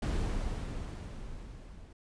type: noise with level ramp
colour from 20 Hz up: brown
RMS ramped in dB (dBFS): -29 to -51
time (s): 0.02-1.93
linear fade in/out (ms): 5
effects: resampled to 22050 Hz